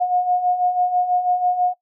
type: beating tone pair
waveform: sine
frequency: 717 / 723.1 Hz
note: F5 / F#5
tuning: +45 / -40 cents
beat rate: 6.1 Hz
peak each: -24 / -17 dBFS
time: 0-1.74 s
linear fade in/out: 20 ms
effects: noise-tail reverb RT60 0.1 s tail -19 dB re dry